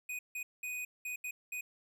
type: tone bursts at uneven times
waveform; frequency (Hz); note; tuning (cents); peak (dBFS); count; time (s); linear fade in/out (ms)
square; 2489; D#7; 0; -38; 6; 0.09-0.19 / 0.35-0.43 / 0.63-0.85 / 1.05-1.16 / 1.24-1.31 / 1.52-1.61; 5
effects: none